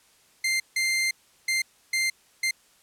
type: tone bursts at uneven times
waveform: sawtooth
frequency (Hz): 2093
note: C7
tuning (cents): 0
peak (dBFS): -19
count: 5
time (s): 0.44-0.6 / 0.76-1.11 / 1.48-1.62 / 1.93-2.1 / 2.43-2.51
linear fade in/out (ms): 5
effects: white hiss -60 dBFS RMS until 2.82 s + low-pass 11000 Hz 12 dB/octave